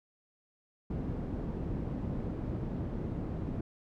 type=low-pass noise; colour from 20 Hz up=white; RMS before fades=-36 dBFS; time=0.9-3.61 s; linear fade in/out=5 ms; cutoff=230 Hz; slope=12 dB/octave; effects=none